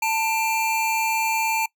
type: tone pair together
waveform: square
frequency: 889.2 / 2374 Hz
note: A5 / D7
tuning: +18 / +18 cents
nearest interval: octave + perfect fourth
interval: 1700 cents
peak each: -23 / -25 dBFS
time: 0.02-1.66 s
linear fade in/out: 5 ms
effects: noise-tail reverb RT60 0.1 s tail -23 dB re dry